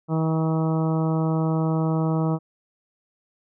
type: harmonic tone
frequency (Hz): 160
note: D#3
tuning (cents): +49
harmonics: 1 / 2 / 3 / 4 / 5 / 6 / 7 / 8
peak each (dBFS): -21 / -27 / -31 / -33 / -35 / -37 / -38 / -39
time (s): 0.08-2.39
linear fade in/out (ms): 50
effects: none